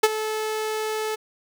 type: tone with ADSR envelope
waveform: sawtooth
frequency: 433.8 Hz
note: A4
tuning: 25 cents flat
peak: -7 dBFS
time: 0.03-1.16 s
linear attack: 8 ms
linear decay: 37 ms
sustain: -14 dB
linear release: 17 ms
effects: none